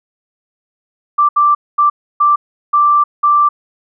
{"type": "tone bursts at uneven times", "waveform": "sine", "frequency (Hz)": 1174.7, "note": "D6", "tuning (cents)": 0, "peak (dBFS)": -7, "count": 6, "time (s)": [[1.18, 1.29], [1.36, 1.55], [1.78, 1.9], [2.2, 2.36], [2.73, 3.04], [3.23, 3.49]], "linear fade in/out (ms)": 10, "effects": []}